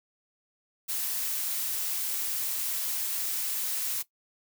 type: noise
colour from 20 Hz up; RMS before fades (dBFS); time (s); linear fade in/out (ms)
blue; -31; 0.88-4.03; 20
effects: noise-tail reverb RT60 0.1 s tail -17 dB re dry